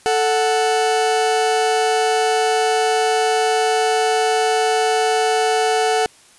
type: tone pair together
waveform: 40% pulse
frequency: 440 / 740 Hz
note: A4 / F#5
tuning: 0 / 0 cents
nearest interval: major sixth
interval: 900 cents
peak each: -17 dBFS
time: 0.06-6.06 s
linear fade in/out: 0 ms
effects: white hiss -49 dBFS RMS until 6.38 s + resampled to 24000 Hz